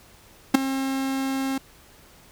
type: tone with ADSR envelope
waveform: 45% pulse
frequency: 268.1 Hz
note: C4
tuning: 42 cents sharp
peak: -8 dBFS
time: 0.54-1.58 s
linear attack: 9 ms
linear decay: 8 ms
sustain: -16 dB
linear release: 4 ms
effects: pink hiss -52 dBFS RMS until 2.31 s